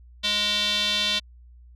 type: tone with band-pass filter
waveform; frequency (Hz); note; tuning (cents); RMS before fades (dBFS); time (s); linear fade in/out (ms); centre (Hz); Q
square; 207.7; G#3; 0; -24; 0.23-1.2; 20; 3600; 4.5
effects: added 60 Hz sine -46 dBFS peak until 1.75 s